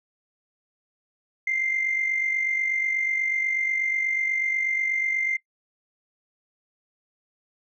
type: tone with amplitude modulation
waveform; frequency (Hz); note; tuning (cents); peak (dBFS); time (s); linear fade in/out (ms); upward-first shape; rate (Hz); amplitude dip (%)
sine; 2093; C7; 0; -19; 1.47-5.37; 5; sine; 48.2; 60
effects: noise-tail reverb RT60 0.1 s tail -21 dB re dry + tanh soft clip ceiling -16 dBFS